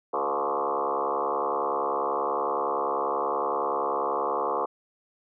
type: tone with frequency modulation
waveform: sine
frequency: 784 Hz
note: G5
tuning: in tune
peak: -24 dBFS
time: 0.13-4.66 s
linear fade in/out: 10 ms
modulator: 70.5 Hz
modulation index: 5.7
effects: none